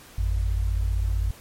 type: tone pair together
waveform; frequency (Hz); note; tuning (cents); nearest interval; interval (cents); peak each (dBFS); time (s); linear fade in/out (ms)
sine; 53.11 / 88.6; G#1 / F2; +39 / +25; major sixth; 886; -22 / -27; 0.18-1.31; 5
effects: pink hiss -48 dBFS RMS until 1.4 s + MP3 64 kbps

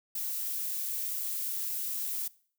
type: noise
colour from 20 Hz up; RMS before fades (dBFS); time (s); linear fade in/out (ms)
violet; -34; 0.15-2.28; 5
effects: noise-tail reverb RT60 0.5 s tail -21 dB re dry

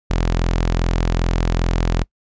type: tone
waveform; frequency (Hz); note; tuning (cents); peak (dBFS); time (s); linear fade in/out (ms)
sawtooth; 42.51; F1; -46; -12; 0.1-2.04; 10
effects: noise-tail reverb RT60 0.1 s tail -25 dB re dry + resampled to 16000 Hz

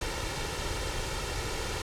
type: noise with comb filter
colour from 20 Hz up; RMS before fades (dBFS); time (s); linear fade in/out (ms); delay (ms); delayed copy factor
pink; -33; 0.01-1.82; 5; 2.2; +0.55
effects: low-pass 8000 Hz 12 dB/octave

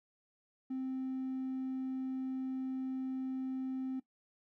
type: tone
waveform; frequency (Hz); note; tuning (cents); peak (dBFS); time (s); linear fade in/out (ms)
triangle; 261.6; C4; 0; -32; 0.7-4; 10
effects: noise-tail reverb RT60 0.1 s tail -19 dB re dry + tanh soft clip ceiling -31 dBFS

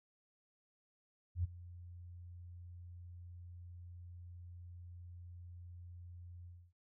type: tone with ADSR envelope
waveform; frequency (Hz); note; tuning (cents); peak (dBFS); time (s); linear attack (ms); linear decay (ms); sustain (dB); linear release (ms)
sine; 87.7; F2; +8; -30; 1.35-6.73; 90; 18; -19; 270
effects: none

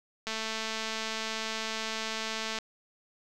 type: click train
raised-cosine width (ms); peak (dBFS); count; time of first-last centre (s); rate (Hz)
0.2; -17; 513; 0.27-2.587; 221
effects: none

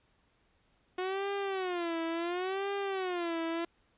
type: tone with vibrato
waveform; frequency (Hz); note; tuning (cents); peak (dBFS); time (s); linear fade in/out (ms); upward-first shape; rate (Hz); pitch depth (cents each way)
sawtooth; 362.6; F#4; -35; -28; 0.98-3.65; 5; sine; 0.71; 170
effects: pink hiss -71 dBFS RMS until 3.97 s + resampled to 8000 Hz

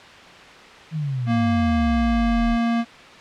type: exponential sweep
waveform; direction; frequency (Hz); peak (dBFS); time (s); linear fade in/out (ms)
sine; down; 163.3 to 37.39; -22; 0.91-2.58; 50
type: tone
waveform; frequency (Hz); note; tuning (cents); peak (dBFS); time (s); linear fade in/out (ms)
square; 232.9; A#3; -1; -19; 1.26-2.85; 50
effects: white hiss -42 dBFS RMS until 3.2 s + low-pass 3000 Hz 12 dB/octave

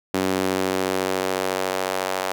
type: tone with high-pass filter sweep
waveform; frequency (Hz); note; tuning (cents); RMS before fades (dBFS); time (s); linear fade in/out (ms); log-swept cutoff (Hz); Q
sawtooth; 94; F#2; +28; -24; 0.14-2.32; 0; 280 to 650; 1.4
effects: none

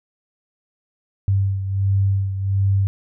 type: beating tone pair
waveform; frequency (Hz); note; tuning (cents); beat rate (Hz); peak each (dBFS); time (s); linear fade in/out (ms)
sine; 97.6 / 99; G2 / G2; -7 / +18; 1.4; -17 / -24; 1.28-2.87; 0
effects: none

